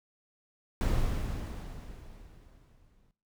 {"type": "noise with exponential decay", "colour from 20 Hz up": "brown", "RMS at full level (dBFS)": -26, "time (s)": [0.81, 3.11], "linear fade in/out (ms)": 0, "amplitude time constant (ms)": 500, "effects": ["noise-tail reverb RT60 0.4 s tail -18 dB re dry"]}